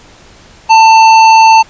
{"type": "tone with tanh clipping", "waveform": "sine", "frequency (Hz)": 891, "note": "A5", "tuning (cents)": 22, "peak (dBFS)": -3, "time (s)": [0.69, 1.63], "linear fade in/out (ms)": 20, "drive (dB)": 15, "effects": ["pink hiss -39 dBFS RMS until 1.69 s", "resampled to 16000 Hz"]}